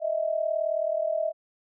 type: tone pair together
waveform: sine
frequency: 621 / 659.9 Hz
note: D#5 / E5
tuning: -3 / +2 cents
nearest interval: minor second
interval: 105 cents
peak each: -27 dBFS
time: 0-1.33 s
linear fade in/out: 50 ms
effects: none